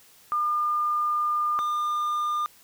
sine / triangle tone pair in turn, 1206 / 1206 Hz, D6 / D6, +46 / +46 cents, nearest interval unison, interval 0 cents, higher neither, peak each -22 dBFS, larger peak neither, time 0.32-1.59 / 1.59-2.46 s, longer first, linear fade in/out 0 ms, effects white hiss -55 dBFS RMS until 2.63 s

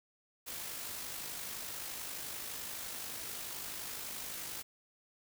white noise with amplitude modulation, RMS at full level -41 dBFS, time 0.46-4.63 s, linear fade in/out 20 ms, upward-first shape sine, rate 51.6 Hz, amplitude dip 35%, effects none

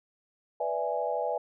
sine chord, E dominant seventh, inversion second, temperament equal, 493.9 / 587.3 / 659.3 / 830.6 Hz, B4 / D5 / E5 / G#5, 0 / 0 / 0 / 0 cents, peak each -33 dBFS, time 0.6-1.38 s, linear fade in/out 5 ms, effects none

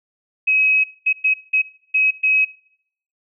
sine tone bursts at uneven times, 2549 Hz, D#7, 41 cents sharp, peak -13 dBFS, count 6, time 0.47-0.84 / 1.06-1.13 / 1.24-1.34 / 1.53-1.62 / 1.94-2.11 / 2.23-2.45 s, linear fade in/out 10 ms, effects noise-tail reverb RT60 0.7 s tail -21 dB re dry

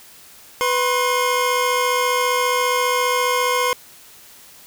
25% pulse tone pair together, 496.1 / 1067 Hz, B4 / C6, +8 / +34 cents, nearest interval octave + minor second, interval 1326 cents, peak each -16 dBFS, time 0.61-3.73 s, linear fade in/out 0 ms, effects white hiss -45 dBFS RMS until 4.66 s

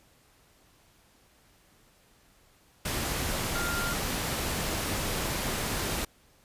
sine tone in noise, 1396.9 Hz, F6, in tune, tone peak -32 dBFS, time 3.55-3.93 s, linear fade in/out 5 ms, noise pink, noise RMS -31 dBFS, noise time 2.85-6.05 s, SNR -4 dB, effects pink hiss -62 dBFS RMS until 6.44 s + resampled to 32000 Hz

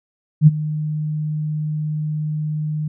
sine tone with ADSR envelope, 152.8 Hz, D#3, 31 cents flat, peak -3 dBFS, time 0.41-2.88 s, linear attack 59 ms, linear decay 29 ms, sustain -17 dB, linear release 5 ms, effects none

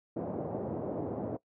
white band-pass noise, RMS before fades -36 dBFS, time 0.16-1.37 s, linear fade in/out 10 ms, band 100 to 610 Hz, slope 24 dB/octave, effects noise-tail reverb RT60 0.1 s tail -19 dB re dry

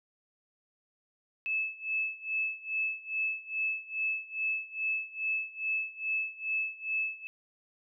sine tone with tremolo, 2609 Hz, E7, 18 cents flat, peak -27 dBFS, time 1.46-7.27 s, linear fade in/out 0 ms, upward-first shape sine, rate 2.4 Hz, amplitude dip 90%, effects none

